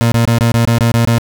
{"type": "tone bursts", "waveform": "30% pulse", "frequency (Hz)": 116.54, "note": "A#2", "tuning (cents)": 0, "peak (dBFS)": -6, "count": 9, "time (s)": [0.01, 1.184], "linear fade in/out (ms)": 0, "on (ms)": 110, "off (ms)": 23, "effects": []}